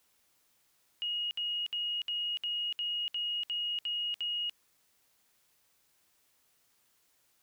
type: tone bursts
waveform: sine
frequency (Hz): 2879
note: F#7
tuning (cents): -48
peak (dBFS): -31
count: 10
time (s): 1.02-4.496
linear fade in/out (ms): 0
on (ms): 290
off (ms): 64
effects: white hiss -71 dBFS RMS until 7.42 s